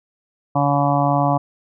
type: harmonic tone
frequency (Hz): 142.3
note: C#3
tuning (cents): +46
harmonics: 1 / 2 / 4 / 5 / 6 / 7 / 8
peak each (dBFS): -20 / -22 / -24 / -20 / -24 / -24 / -26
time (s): 0.55-1.38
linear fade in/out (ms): 10
effects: none